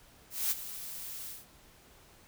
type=noise with ADSR envelope; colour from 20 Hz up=blue; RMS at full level=-29 dBFS; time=0.3-1.46 s; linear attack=210 ms; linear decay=27 ms; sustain=-13 dB; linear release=180 ms; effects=pink hiss -59 dBFS RMS until 2.27 s